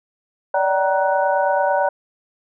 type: tone cluster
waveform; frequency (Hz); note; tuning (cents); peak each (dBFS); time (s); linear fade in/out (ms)
sine; 577 / 606 / 766 / 942 / 1484; D5 / D#5 / G5 / A#5 / F#6; -31 / -46 / -40 / +18 / +5; -19 / -28 / -21 / -21 / -26; 0.54-1.89; 5
effects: none